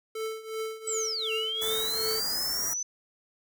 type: tone with tremolo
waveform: square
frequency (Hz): 441.1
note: A4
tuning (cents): +4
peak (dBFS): -30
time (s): 0.15-2.2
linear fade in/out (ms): 5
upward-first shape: triangle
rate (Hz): 2.7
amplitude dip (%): 85
type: linear two-way sweep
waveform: sine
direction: down then up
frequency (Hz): 8010 to 2716 to 6090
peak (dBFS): -29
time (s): 0.87-2.83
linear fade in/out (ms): 5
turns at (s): 1.32
type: band-stop noise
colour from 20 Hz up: white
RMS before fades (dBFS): -34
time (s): 1.61-2.74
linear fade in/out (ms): 10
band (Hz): 2000 to 5700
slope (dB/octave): 96
effects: none